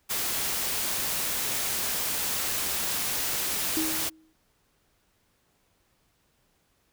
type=noise; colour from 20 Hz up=white; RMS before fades=-29 dBFS; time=0.09-4.1 s; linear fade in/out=20 ms
type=tone with exponential decay; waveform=sine; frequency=317.6 Hz; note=D#4; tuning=36 cents sharp; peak=-24 dBFS; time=3.77-4.33 s; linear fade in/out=0 ms; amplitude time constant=120 ms
effects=pink hiss -69 dBFS RMS until 6.92 s